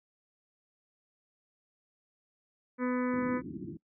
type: harmonic tone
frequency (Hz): 250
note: B3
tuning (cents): +21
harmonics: 1 / 2 / 4 / 5 / 6 / 7 / 8 / 9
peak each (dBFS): -29 / -35 / -41 / -43 / -45 / -46 / -47 / -48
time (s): 2.78-3.42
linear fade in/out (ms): 50
type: low-pass noise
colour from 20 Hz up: white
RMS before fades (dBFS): -39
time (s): 3.13-3.77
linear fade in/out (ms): 5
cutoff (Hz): 360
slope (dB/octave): 96
effects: noise-tail reverb RT60 0.1 s tail -23 dB re dry + high-pass 150 Hz 12 dB/octave